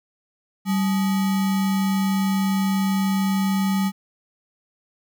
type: tone with sample-and-hold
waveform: sine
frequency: 193.6 Hz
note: G3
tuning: 21 cents flat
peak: -18 dBFS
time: 0.65-3.92 s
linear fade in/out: 50 ms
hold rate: 1050 Hz
effects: none